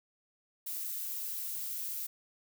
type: noise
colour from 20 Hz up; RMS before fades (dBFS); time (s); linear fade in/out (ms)
violet; -38; 0.66-2.07; 10
effects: none